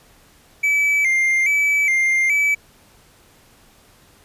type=tone with vibrato; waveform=triangle; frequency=2200 Hz; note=C#7; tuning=14 cents flat; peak=-13 dBFS; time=0.63-2.55 s; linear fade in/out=10 ms; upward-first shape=square; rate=1.2 Hz; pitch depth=76 cents each way; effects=pink hiss -52 dBFS RMS until 4.24 s + resampled to 32000 Hz